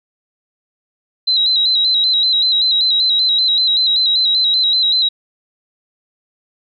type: tone with vibrato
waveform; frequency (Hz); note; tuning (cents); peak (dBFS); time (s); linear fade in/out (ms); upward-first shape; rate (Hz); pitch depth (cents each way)
sine; 3951; B7; 0; -11; 1.27-5.09; 10; square; 5.2; 49
effects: none